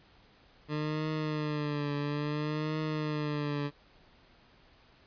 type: tone with vibrato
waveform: 20% pulse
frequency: 150 Hz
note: D3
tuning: 37 cents sharp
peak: -26 dBFS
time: 0.68-3.71 s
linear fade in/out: 50 ms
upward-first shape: triangle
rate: 0.59 Hz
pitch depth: 69 cents each way
effects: pink hiss -61 dBFS RMS until 5.06 s + resampled to 11025 Hz